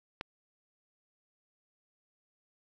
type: click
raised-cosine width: 0.3 ms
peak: -20 dBFS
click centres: 0.211 s
effects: none